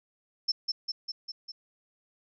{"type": "tone with echo", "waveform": "sine", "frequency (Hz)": 5320, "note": "E8", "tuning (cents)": 15, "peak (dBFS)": -23, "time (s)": [0.48, 0.52], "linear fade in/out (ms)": 10, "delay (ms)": 200, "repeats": 5, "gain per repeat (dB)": -3, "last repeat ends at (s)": 1.52, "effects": []}